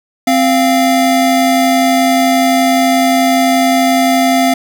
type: tone pair together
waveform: square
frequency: 261.6 / 693.2 Hz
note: C4 / F5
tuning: 0 / -13 cents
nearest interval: octave + perfect fourth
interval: 1687 cents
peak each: -12 dBFS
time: 0.27-4.54 s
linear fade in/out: 5 ms
effects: none